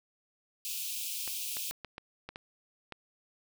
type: high-pass noise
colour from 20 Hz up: white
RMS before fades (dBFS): -37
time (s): 0.65-1.71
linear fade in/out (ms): 0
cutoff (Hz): 2400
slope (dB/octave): 96
type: clicks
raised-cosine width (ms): 0.3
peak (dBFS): -25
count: 8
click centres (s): 1.277 / 1.569 / 1.71 / 1.847 / 1.981 / 2.29 / 2.359 / 2.923
effects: none